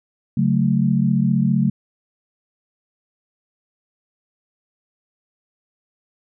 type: chord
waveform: sine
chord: F# minor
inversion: second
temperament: equal with one note detuned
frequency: 140.61 / 185 / 220 Hz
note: C#3 / F#3 / A3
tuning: +25 / 0 / 0 cents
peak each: -19 dBFS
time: 0.37-1.7 s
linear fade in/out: 5 ms
effects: none

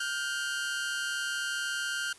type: tone pair together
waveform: sawtooth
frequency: 1417.9 / 1558 Hz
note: F6 / G6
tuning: +26 / -11 cents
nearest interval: major second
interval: 163 cents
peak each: -30 / -30 dBFS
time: 0-2.13 s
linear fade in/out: 5 ms
effects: white hiss -54 dBFS RMS until 2.18 s + resampled to 24000 Hz

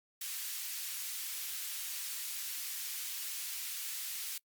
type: high-pass noise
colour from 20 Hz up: white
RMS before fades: -40 dBFS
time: 0.21-4.38 s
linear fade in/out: 5 ms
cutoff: 2100 Hz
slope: 12 dB/octave
effects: noise-tail reverb RT60 0.1 s tail -26 dB re dry + Opus 48 kbps

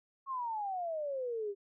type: exponential sweep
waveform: sine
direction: down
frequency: 1103 to 392 Hz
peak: -34 dBFS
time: 0.26-1.55 s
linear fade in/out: 50 ms
effects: none

